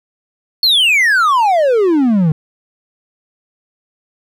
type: exponential sweep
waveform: triangle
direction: down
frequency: 4432 to 148.8 Hz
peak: -7 dBFS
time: 0.63-2.32 s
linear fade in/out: 2 ms
effects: none